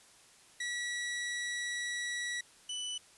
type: tone pair in turn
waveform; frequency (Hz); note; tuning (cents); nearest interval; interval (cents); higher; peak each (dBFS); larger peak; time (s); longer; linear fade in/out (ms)
sawtooth; 1937 / 2984; B6 / F#7; -34 / +14; perfect fifth; 748; second; -31 / -33; first; 0.6-2.41 / 2.69-2.98; first; 5
effects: white hiss -60 dBFS RMS until 3.17 s + resampled to 24000 Hz